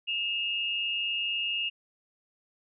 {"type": "tone pair together", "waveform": "sine", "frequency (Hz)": [2632, 2836], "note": ["E7", "F7"], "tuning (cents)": [-3, 26], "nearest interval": "minor second", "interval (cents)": 129, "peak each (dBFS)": [-33, -29], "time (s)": [0.07, 1.7], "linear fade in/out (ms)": 20, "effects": []}